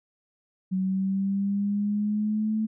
sine linear sweep, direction up, 186.6 to 219.1 Hz, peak -23 dBFS, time 0.71-2.67 s, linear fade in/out 20 ms, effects none

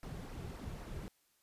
brown noise with flanger, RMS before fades -45 dBFS, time 0.03-1.08 s, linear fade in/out 0 ms, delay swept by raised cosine 0.27 to 4.07 ms, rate 3.7 Hz, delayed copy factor -0.55, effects white hiss -74 dBFS RMS until 1.42 s + resampled to 32000 Hz

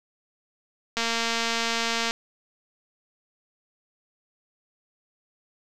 click train, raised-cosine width 0.2 ms, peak -9 dBFS, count 263, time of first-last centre 0.97-2.109 s, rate 230 Hz, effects none

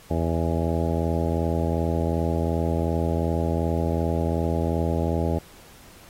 harmonic tone, 82.7 Hz, E2, 6 cents sharp, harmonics 1 / 2 / 3 / 4 / 5 / 6 / 7 / 8 / 10, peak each -25 / -28 / -30 / -31 / -32 / -33 / -33 / -34 / -35 dBFS, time 0.1-5.39 s, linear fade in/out 10 ms, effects pink hiss -50 dBFS RMS until 6.09 s + AAC 48 kbps

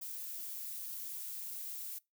violet noise, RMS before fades -43 dBFS, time 0.01-1.99 s, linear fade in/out 10 ms, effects noise-tail reverb RT60 0.2 s tail -23 dB re dry

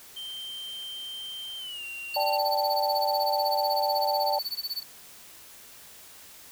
triangle tone with pitch glide, 3136 to 2762 Hz, G7 to F7, 0 to -20 cents, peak -34 dBFS, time 0.16-2.38 s, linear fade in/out 10 ms, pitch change -220 cents, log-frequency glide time 1.58-1.84 s
square tone with tremolo, 4485 Hz, C#8, 19 cents sharp, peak -28 dBFS, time 2.14-4.83 s, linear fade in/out 2 ms, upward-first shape sine, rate 16 Hz, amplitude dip 100%
sine chord, D suspended fourth, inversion none, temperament equal, 587.3 / 784 / 880 Hz, D5 / G5 / A5, 0 / 0 / 0 cents, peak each -28 dBFS, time 2.16-4.39 s, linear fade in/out 5 ms
effects white hiss -49 dBFS RMS until 6.51 s

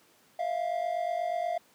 triangle tone pair together, 650.2 / 698.5 Hz, E5 / F5, -24 / 0 cents, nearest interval minor second, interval 124 cents, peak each -31 / -28 dBFS, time 0.39-1.58 s, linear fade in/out 5 ms, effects pink hiss -62 dBFS RMS until 1.74 s + high-pass 200 Hz 12 dB/octave

